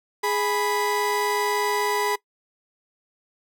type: tone pair together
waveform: 30% pulse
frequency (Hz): 415.3 / 987.8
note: G#4 / B5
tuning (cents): 0 / 0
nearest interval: octave + minor third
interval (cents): 1500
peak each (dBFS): -22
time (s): 0.23-2.16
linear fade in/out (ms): 10
effects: noise-tail reverb RT60 0.1 s tail -21 dB re dry